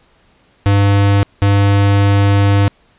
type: tone pair in turn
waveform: square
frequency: 100.2 / 100.2 Hz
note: G2 / G2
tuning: +38 / +38 cents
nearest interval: unison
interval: 0 cents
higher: neither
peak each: -9 dBFS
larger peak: neither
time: 0.66-1.23 / 1.42-2.68 s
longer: second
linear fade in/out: 0 ms
effects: pink hiss -53 dBFS RMS until 2.98 s + resampled to 8000 Hz